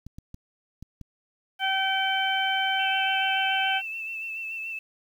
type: clicks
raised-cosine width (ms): 5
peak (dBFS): -28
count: 5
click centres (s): 0.066 / 0.185 / 0.344 / 0.826 / 1.013
type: harmonic tone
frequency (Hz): 770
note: G5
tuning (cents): -31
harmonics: 1 / 2 / 3 / 4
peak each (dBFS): -27 / -28 / -31 / -28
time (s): 1.59-3.82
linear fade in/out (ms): 50
type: tone with vibrato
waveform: sine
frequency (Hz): 2656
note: E7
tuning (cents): +12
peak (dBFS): -31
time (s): 2.79-4.79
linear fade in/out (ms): 5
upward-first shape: sine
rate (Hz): 7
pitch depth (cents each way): 31
effects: 9-bit